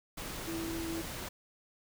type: tone in noise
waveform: sine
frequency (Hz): 329.6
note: E4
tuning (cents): 0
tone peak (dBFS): -36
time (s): 0.47-1.02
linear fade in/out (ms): 10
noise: pink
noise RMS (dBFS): -41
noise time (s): 0.17-1.29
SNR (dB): +2
effects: none